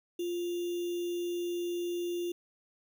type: tone with sample-and-hold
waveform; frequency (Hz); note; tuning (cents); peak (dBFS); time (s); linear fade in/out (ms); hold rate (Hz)
sine; 349.2; F4; 0; -31; 0.19-2.32; 5; 3150
effects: none